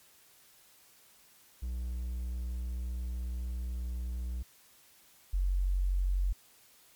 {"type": "tone pair in turn", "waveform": ["triangle", "sine"], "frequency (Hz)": [61, 46.15], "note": ["B1", "F#1"], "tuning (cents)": [-21, -4], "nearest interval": "perfect fourth", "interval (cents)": 483, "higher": "first", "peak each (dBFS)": [-31, -26], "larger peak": "second", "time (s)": [[1.62, 4.43], [5.33, 6.33]], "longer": "first", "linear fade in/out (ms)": 10, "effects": ["white hiss -61 dBFS RMS until 6.95 s", "MP3 96 kbps"]}